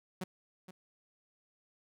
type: tone with echo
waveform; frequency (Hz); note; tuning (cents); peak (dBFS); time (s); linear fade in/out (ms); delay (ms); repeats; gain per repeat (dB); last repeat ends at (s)
sawtooth; 185; F#3; 0; -32; 0.21-0.24; 5; 470; 1; -12; 0.71
effects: none